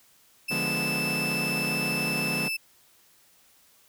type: tone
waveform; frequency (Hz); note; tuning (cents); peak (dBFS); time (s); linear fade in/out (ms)
35% pulse; 2637; E7; 0; -26; 0.48-2.57; 10
type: chord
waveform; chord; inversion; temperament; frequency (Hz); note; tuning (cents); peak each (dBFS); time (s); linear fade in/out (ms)
sawtooth; D diminished seventh; none; equal; 146.83 / 174.61 / 207.7 / 246.9; D3 / F3 / Ab3 / Cb4; 0 / 0 / 0 / 0; -31; 0.5-2.49; 20
effects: white hiss -60 dBFS RMS until 3.88 s